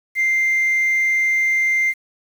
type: tone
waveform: sine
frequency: 2093 Hz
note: C7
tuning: in tune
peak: -13 dBFS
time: 0.15-1.94 s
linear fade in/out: 50 ms
effects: tanh soft clip ceiling -13 dBFS + 7-bit